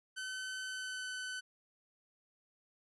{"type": "tone with pitch glide", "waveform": "sawtooth", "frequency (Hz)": [1523, 1510.7], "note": ["F#6", "F#6"], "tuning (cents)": [50, 36], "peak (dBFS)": -36, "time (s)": [0.16, 1.41], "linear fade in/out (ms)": 20, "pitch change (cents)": -14, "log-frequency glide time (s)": [0.64, 1.07], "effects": ["resampled to 24000 Hz"]}